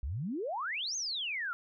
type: exponential two-way sweep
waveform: sine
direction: up then down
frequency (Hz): 58.2 to 6600 to 1336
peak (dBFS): -33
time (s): 0.03-1.53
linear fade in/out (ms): 0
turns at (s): 0.96
effects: none